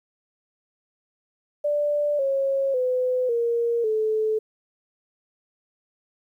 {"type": "tone with pitch steps", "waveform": "sine", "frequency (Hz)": [587.3, 544.8, 505.4, 468.8, 434.9], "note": ["D5", "C#5", "B4", "A#4", "A4"], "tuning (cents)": [0, -30, 40, 10, -20], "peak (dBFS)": -20, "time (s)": [1.64, 4.39], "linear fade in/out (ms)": 10, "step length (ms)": 550, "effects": ["10-bit"]}